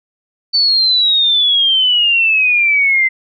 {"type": "exponential sweep", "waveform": "sine", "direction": "down", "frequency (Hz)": [4545, 2060], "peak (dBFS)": -9, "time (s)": [0.53, 3.09], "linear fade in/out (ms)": 20, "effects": []}